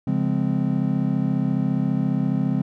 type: chord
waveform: triangle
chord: Db major seventh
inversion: none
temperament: just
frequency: 138.59 / 173.24 / 207.9 / 259.9 Hz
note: Db3 / F3 / Ab3 / C4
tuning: 0 / -14 / +2 / -11 cents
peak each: -23 dBFS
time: 0.07-2.62 s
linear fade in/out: 5 ms
effects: none